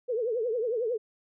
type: tone with vibrato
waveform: sine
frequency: 466.2 Hz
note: A#4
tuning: in tune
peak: -26 dBFS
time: 0.08-0.98 s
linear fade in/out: 20 ms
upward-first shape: triangle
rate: 11 Hz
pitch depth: 180 cents each way
effects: none

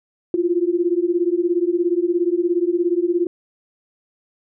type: beating tone pair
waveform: sine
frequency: 340 / 357 Hz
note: F4 / F4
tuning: -46 / +38 cents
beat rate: 17 Hz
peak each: -19 / -19 dBFS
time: 0.34-3.27 s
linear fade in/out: 2 ms
effects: none

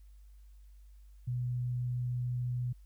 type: tone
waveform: sine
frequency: 123.47 Hz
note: B2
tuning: in tune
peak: -31 dBFS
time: 1.27-2.73 s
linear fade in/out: 10 ms
effects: added 50 Hz sine -52 dBFS peak until 2.85 s + white hiss -75 dBFS RMS until 2.85 s

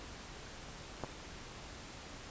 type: clicks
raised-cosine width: 1 ms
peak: -23 / -30 dBFS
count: 2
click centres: 1.037 / 1.045 s
effects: pink hiss -49 dBFS RMS until 2.3 s + resampled to 16000 Hz

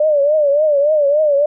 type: tone with vibrato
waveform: sine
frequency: 590 Hz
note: D5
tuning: 8 cents sharp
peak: -10 dBFS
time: 0-1.46 s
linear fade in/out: 5 ms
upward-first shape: triangle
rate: 3.5 Hz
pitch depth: 120 cents each way
effects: none

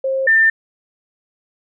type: tone pair in turn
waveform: sine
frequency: 533 / 1792.8 Hz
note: C5 / A6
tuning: +32 / +32 cents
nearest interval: octave + major sixth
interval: 2100 cents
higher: second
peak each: -16 / -9 dBFS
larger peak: second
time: 0.04-0.27 / 0.27-0.5 s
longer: neither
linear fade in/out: 5 ms
effects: none

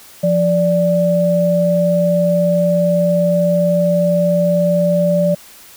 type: tone pair together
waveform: sine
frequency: 174.1 / 585.6 Hz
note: F3 / D5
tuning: -5 / -5 cents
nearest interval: octave + major sixth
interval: 2100 cents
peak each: -15 / -13 dBFS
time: 0.23-5.35 s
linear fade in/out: 10 ms
effects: white hiss -41 dBFS RMS until 5.76 s

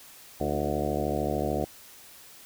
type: harmonic tone with a mistuned harmonic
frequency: 73.42 Hz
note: D2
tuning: in tune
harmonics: 1 / 2 / 3 / 4 / 5 / 6 / 7 / 8 / 9 / 10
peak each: -35 / -35 / -35 / -35 / -35 / -35 / -35 / -35 / -35 / -35 dBFS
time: 0.4-1.65 s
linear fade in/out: 5 ms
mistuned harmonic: 4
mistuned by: +52 cents
effects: white hiss -50 dBFS RMS until 2.45 s

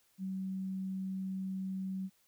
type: tone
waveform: sine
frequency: 189.9 Hz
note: F#3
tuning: 45 cents sharp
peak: -35 dBFS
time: 0.18-2.1 s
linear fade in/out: 50 ms
effects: white hiss -71 dBFS RMS until 2.27 s

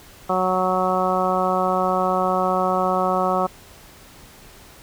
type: harmonic tone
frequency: 185 Hz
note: F#3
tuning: in tune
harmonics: 1 / 2 / 3 / 4 / 5 / 6 / 7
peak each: -27 / -27 / -24 / -23 / -29 / -25 / -26 dBFS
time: 0.29-3.47 s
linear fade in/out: 10 ms
effects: pink hiss -46 dBFS RMS until 4.82 s

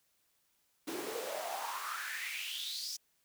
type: noise with high-pass filter sweep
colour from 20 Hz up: pink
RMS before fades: -40 dBFS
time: 0.87-2.97 s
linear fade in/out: 10 ms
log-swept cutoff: 300 to 5600 Hz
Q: 6.3
effects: white hiss -75 dBFS RMS until 3.24 s

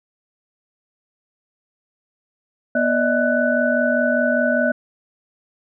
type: tone cluster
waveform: sine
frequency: 243.9 / 590 / 635 / 1490 Hz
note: B3 / D5 / D#5 / F#6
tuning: -21 / +8 / +35 / +12 cents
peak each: -21 dBFS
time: 2.75-4.72 s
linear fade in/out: 5 ms
effects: none

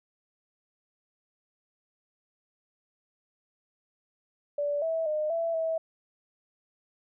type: tone with pitch steps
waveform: sine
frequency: 580 / 651 / 611 / 666 / 649 Hz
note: D5 / E5 / D#5 / E5 / E5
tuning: -22 / -22 / -32 / +18 / -27 cents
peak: -26 dBFS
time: 4.58-5.78 s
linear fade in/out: 5 ms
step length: 240 ms
effects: none

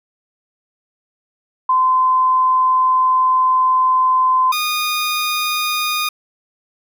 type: tone pair in turn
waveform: sine / 15% pulse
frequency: 1029 / 1227.8 Hz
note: C6 / D#6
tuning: -29 / -23 cents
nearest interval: minor third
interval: 306 cents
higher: second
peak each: -11 dBFS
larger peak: neither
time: 1.69-4.52 / 4.52-6.09 s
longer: first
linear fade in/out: 5 ms
effects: none

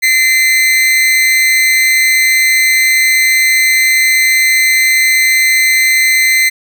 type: tone with amplitude modulation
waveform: 40% pulse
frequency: 2063 Hz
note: C7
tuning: 25 cents flat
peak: -4 dBFS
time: 0.02-6.5 s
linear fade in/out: 20 ms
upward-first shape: sine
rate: 265 Hz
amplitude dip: 55%
effects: none

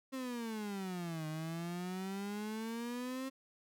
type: exponential two-way sweep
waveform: 35% pulse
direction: down then up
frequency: 268.1 to 154.1 to 268.1 Hz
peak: -37 dBFS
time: 0.12-3.3 s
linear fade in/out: 20 ms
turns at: 1.27 s
effects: none

